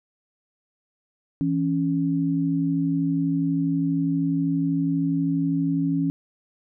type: tone pair together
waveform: sine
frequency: 164.82 / 277.2 Hz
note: E3 / C#4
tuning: 0 / 0 cents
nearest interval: major sixth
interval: 900 cents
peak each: -24 / -22 dBFS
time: 1.41-6.1 s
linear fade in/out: 0 ms
effects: none